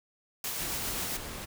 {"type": "noise with tremolo", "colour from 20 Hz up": "white", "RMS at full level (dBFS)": -34, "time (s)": [0.44, 1.17], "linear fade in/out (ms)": 2, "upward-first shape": "triangle", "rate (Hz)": 7.5, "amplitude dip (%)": 25}
{"type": "noise", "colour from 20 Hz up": "pink", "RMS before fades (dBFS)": -40, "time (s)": [0.59, 1.46], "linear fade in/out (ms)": 20}
{"effects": []}